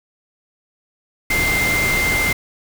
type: tone in noise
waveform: sine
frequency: 2093 Hz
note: C7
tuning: in tune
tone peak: -17 dBFS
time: 1.3-2.33 s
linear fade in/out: 5 ms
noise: pink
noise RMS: -22 dBFS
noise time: 1.3-2.33 s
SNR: +2 dB
effects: none